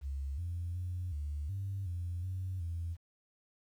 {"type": "tone with pitch steps", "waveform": "sine", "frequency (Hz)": [69.1, 86.5, 89.7, 73.6, 97.8, 87.4, 93, 84.5], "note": ["C#2", "F2", "F2", "D2", "G2", "F2", "F#2", "E2"], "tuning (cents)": [-5, -16, 47, 4, -4, 2, 9, 43], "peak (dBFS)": -34, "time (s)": [0.01, 2.97], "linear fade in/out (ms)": 50, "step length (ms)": 370, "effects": ["tanh soft clip ceiling -30 dBFS", "11-bit"]}